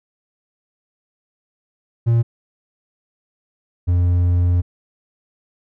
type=tone pair in turn; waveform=triangle; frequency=116.54 / 88.19 Hz; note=A#2 / F2; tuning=0 / +17 cents; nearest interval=perfect fourth; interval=483 cents; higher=first; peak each=-10 / -11 dBFS; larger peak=first; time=2.06-2.23 / 3.87-4.62 s; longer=second; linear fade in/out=20 ms; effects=none